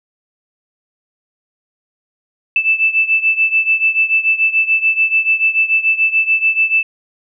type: beating tone pair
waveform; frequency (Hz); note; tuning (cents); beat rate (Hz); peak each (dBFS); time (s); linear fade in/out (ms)
sine; 2637 / 2643.9; E7 / E7; 0 / +5; 6.9; -13 / -16; 2.56-6.83; 2
effects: none